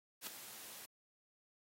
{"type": "noise with ADSR envelope", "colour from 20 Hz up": "white", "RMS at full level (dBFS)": -42, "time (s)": [0.21, 0.86], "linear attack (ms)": 59, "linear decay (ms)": 5, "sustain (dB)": -10, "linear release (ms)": 7, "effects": ["high-pass 150 Hz 12 dB/octave", "AAC 48 kbps"]}